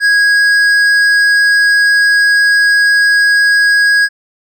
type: tone with hard clipping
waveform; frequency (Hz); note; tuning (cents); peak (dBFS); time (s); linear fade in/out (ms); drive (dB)
triangle; 1651; G#6; -11; -8; 0-4.09; 50; 11
effects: none